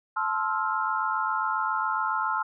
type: chord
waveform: sine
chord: F major seventh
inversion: first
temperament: just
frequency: 873.1 / 1047.7 / 1309.6 / 1396.9 Hz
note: A5 / C6 / E6 / F6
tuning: -14 / +2 / -12 / 0 cents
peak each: -30 dBFS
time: 0.16-2.43 s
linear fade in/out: 10 ms
effects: none